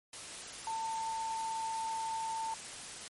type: tone in noise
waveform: sine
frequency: 894 Hz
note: A5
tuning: 27 cents sharp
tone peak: -34 dBFS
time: 0.67-2.54 s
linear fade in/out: 2 ms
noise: white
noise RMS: -45 dBFS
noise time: 0.13-3.08 s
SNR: +8 dB
effects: MP3 48 kbps